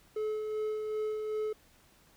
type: tone with tremolo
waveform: triangle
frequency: 430 Hz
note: A4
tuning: 40 cents flat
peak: -28 dBFS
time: 0.16-1.53 s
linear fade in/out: 5 ms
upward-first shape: sine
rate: 2.6 Hz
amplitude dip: 35%
effects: pink hiss -63 dBFS RMS until 2.16 s